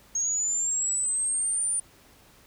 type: linear sweep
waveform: sine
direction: up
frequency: 6500 to 9360 Hz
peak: -24 dBFS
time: 0.15-1.8 s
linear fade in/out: 5 ms
effects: pink hiss -56 dBFS RMS until 2.46 s